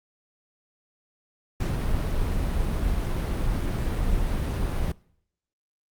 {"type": "noise", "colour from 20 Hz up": "brown", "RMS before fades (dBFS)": -25, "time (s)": [1.6, 4.92], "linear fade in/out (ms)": 5, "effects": ["noise-tail reverb RT60 0.7 s tail -23 dB re dry", "Opus 48 kbps"]}